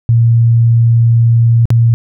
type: tone with dropouts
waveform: sine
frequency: 116.3 Hz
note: A#2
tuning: 4 cents flat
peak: -5 dBFS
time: 0.09-1.94 s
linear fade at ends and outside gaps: 0 ms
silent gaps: 1.655-1.704 s
effects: none

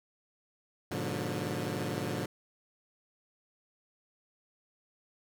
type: chord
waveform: 15% pulse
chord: G# diminished seventh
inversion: none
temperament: equal with one note detuned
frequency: 103.83 / 123.47 / 146.83 / 178.59 Hz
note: G#2 / B2 / D3 / F3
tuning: 0 / 0 / 0 / +39 cents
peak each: -32 / -33 / -31 / -32 dBFS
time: 0.91-2.26 s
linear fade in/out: 5 ms
effects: none

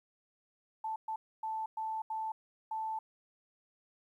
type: tone bursts at uneven times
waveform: sine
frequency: 880 Hz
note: A5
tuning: in tune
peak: -34 dBFS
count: 6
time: 0.84-0.96 / 1.08-1.16 / 1.43-1.66 / 1.77-2.02 / 2.1-2.32 / 2.71-2.99 s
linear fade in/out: 5 ms
effects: 12-bit

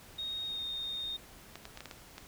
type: tone with pitch glide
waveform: sine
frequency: 3730 to 3685 Hz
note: A#7 to A#7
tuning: 0 to -21 cents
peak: -35 dBFS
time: 0.18-1.17 s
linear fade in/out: 10 ms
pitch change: -21 cents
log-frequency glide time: 0.46-0.62 s
type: clicks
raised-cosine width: 0.2 ms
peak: -26 dBFS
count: 7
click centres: 1.556 / 1.654 / 1.774 / 1.806 / 1.857 / 1.912 / 2.181 s
effects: pink hiss -54 dBFS RMS until 2.27 s

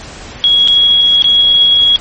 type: tone with dropouts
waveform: sine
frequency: 3322 Hz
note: G#7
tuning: in tune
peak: -5 dBFS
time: 0.44-1.96 s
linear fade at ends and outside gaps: 0 ms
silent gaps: 0.676-0.683 / 1.222-1.243 s
effects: pink hiss -30 dBFS RMS until 2 s + MP3 32 kbps

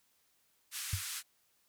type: band-pass noise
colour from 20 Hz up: white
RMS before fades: -41 dBFS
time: 0.71-1.23 s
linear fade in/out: 50 ms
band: 1300 to 12000 Hz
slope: 24 dB/octave
type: tone with exponential decay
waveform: sine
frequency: 95.2 Hz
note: F#2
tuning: 50 cents sharp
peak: -27 dBFS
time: 0.93-1.03 s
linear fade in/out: 5 ms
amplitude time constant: 21 ms
effects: white hiss -73 dBFS RMS until 1.68 s

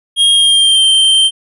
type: tone with pitch glide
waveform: square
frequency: 3251 to 3135 Hz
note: G#7 to G7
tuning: -38 to -1 cents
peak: -7 dBFS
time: 0.16-1.31 s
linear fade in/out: 50 ms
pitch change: -63 cents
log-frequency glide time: 0.33-0.87 s
effects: resampled to 24000 Hz

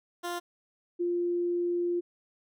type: tone pair in turn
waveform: 15% pulse / sine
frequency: 349.2 / 349.2 Hz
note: F4 / F4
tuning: 0 / 0 cents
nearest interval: unison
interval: 0 cents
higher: neither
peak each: -26 dBFS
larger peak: neither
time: 0.23-0.4 / 0.99-2.01 s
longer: second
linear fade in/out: 20 ms
effects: none

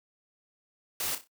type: noise with echo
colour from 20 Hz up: white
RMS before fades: -32 dBFS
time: 1-1.15 s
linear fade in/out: 2 ms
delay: 31 ms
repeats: 4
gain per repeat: -9 dB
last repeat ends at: 1.274 s
effects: noise-tail reverb RT60 0.1 s tail -24 dB re dry

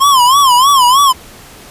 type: tone with vibrato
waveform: square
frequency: 1052 Hz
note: C6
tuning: 9 cents sharp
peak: -6 dBFS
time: 0-1.13 s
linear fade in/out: 20 ms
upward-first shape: sine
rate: 3.2 Hz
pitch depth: 150 cents each way
effects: pink hiss -36 dBFS RMS until 1.7 s + resampled to 32000 Hz

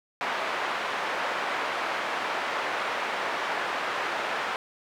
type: band-pass noise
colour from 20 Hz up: pink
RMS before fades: -30 dBFS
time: 0.21-4.56 s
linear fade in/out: 0 ms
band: 700 to 2100 Hz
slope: 12 dB/octave
effects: none

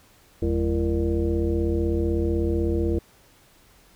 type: tone with frequency modulation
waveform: sine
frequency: 210 Hz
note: G#3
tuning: 19 cents sharp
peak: -20 dBFS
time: 0.42-2.99 s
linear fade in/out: 5 ms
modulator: 128 Hz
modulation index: 1.9
effects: pink hiss -56 dBFS RMS until 3.95 s

